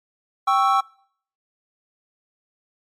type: chord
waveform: triangle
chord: C# diminished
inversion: second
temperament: equal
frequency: 784 / 1108.7 / 1318.5 Hz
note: G5 / C#6 / E6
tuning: 0 / 0 / 0 cents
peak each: -18 dBFS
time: 0.47-0.81 s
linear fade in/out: 10 ms
effects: noise-tail reverb RT60 0.6 s tail -25 dB re dry + MP3 64 kbps